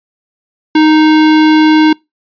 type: tone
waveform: square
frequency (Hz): 310.5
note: D#4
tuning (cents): -3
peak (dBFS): -5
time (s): 0.75-1.93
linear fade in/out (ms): 5
effects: noise-tail reverb RT60 0.2 s tail -26 dB re dry + resampled to 11025 Hz